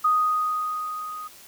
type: tone with level ramp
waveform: sine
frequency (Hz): 1244.5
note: D#6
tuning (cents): 0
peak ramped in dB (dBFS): -16 to -33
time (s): 0.04-1.28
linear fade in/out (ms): 10
effects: white hiss -48 dBFS RMS until 1.47 s